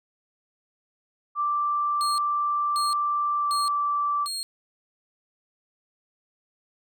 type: tone with pitch glide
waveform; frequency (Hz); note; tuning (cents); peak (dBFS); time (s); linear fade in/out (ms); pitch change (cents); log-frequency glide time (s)
sine; 1174.7 to 1165.2; D6 to D6; 0 to -14; -22; 1.35-4.28; 50; -14; 3.37-3.53
type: tone bursts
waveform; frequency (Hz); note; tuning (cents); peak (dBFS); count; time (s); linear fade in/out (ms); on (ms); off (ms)
30% pulse; 4253; C8; +27; -26; 4; 2.01-4.43; 0; 170; 580
effects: none